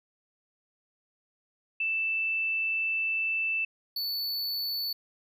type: tone pair in turn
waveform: sine / square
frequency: 2649 / 4467 Hz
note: E7 / C#8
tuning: +8 / +12 cents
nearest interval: major sixth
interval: 904 cents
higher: second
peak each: -26 / -30 dBFS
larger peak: first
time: 1.8-3.65 / 3.96-4.93 s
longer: first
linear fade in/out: 5 ms
effects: none